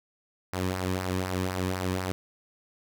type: tone with flanger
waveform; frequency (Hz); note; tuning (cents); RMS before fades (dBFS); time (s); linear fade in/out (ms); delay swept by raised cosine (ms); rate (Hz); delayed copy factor
sawtooth; 92.5; F#2; 0; -30; 0.53-2.12; 0; 0.28 to 1.48; 4; -0.6
effects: none